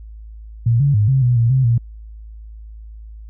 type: tone with pitch steps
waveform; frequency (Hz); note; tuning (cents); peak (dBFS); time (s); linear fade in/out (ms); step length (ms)
sine; 116.4 / 141.7 / 104.8 / 133.7 / 122.7 / 116.2 / 131.5 / 117.3; A#2 / C#3 / G#2 / C3 / B2 / A#2 / C3 / A#2; -2 / +38 / +16 / +38 / -11 / -5 / +9 / +11; -11; 0.66-1.78; 5; 140
effects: added 54 Hz sine -33 dBFS peak until 3.29 s